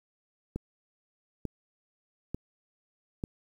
click train, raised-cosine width 3 ms, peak -20 dBFS, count 4, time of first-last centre 0.56-3.239 s, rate 1.12 Hz, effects 9-bit

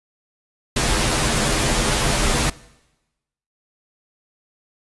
pink noise with comb filter, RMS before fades -19 dBFS, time 0.76-2.5 s, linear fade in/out 5 ms, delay 11 ms, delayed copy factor -0.8, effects noise-tail reverb RT60 1.0 s tail -21 dB re dry + resampled to 24000 Hz

